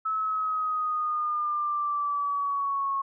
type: linear sweep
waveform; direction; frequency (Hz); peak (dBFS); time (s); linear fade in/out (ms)
sine; down; 1302 to 1092; -25; 0.05-3.02; 10
effects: none